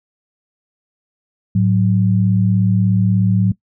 sine tone pair together, 108.36 / 185 Hz, A2 / F#3, -26 / 0 cents, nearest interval major sixth, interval 926 cents, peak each -14 dBFS, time 1.55-3.52 s, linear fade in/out 5 ms, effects noise-tail reverb RT60 0.1 s tail -20 dB re dry

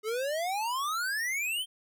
square exponential sweep, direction up, 417.1 to 3203 Hz, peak -30 dBFS, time 0.03-1.66 s, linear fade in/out 50 ms, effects none

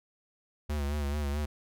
square tone with vibrato, 72.6 Hz, D2, 19 cents flat, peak -30 dBFS, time 0.69-1.46 s, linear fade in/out 10 ms, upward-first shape sine, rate 4.6 Hz, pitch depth 60 cents each way, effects none

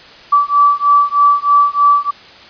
sine beating tone pair, 1154 / 1157.2 Hz, D6 / D6, -31 / -26 cents, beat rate 3.2 Hz, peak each -11 dBFS, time 0.32-2.11 s, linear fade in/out 10 ms, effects white hiss -38 dBFS RMS until 2.49 s + resampled to 11025 Hz

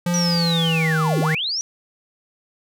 square tone with pitch glide, 174.61 to 157.37 Hz, F3 to D#3, 0 to +20 cents, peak -19 dBFS, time 0.06-1.35 s, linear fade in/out 5 ms, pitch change -180 cents, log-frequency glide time 0.18-1.02 s
sine linear two-way sweep, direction down then up, 5920 to 233.1 to 5920 Hz, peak -21 dBFS, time 0.14-1.61 s, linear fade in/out 0 ms, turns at 1.2 s
effects none

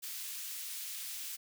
white high-pass noise, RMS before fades -42 dBFS, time 0.02-1.37 s, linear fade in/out 20 ms, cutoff 2300 Hz, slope 12 dB/octave, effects none

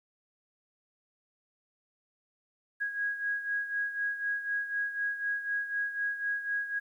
sine beating tone pair, 1648 / 1652 Hz, G#6 / G#6, -14 / -10 cents, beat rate 4 Hz, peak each -31 / -37 dBFS, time 2.8-6.8 s, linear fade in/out 20 ms, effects 11-bit

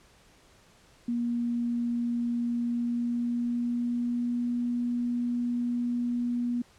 sine tone with pitch glide, 237.8 to 241.4 Hz, A#3 to B3, +35 to -39 cents, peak -26 dBFS, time 1.08-6.62 s, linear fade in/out 5 ms, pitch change +26 cents, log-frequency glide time 2.59-4.5 s, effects pink hiss -59 dBFS RMS until 6.78 s + low-pass 9000 Hz 12 dB/octave

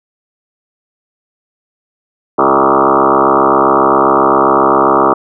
sine tone with frequency modulation, 784 Hz, G5, in tune, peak -6 dBFS, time 2.38-5.14 s, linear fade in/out 10 ms, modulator 67.5 Hz, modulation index 7.4, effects none

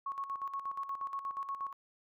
sine tone with tremolo, 1102 Hz, C#6, 11 cents flat, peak -34 dBFS, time 0.06-1.73 s, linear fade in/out 5 ms, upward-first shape square, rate 8.4 Hz, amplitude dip 65%, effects none

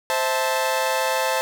sawtooth chord, A minor, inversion first, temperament equal with one note detuned, 523.3 / 651.7 / 880 Hz, C5 / E5 / A5, 0 / -20 / 0 cents, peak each -20 / -23 / -20 dBFS, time 0.1-1.41 s, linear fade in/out 0 ms, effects none

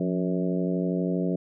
harmonic tone with a mistuned harmonic, 92.5 Hz, F#2, in tune, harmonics 2 / 3 / 4 / 5 / 6 / 7, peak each -26 / -30 / -32 / -34 / -36 / -37 dBFS, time 0-1.36 s, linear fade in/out 5 ms, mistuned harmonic 2, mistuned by -82 cents, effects none

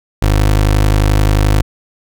25% pulse tone, 51.4 Hz, G#1, 17 cents flat, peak -5 dBFS, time 0.22-1.62 s, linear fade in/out 5 ms, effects none

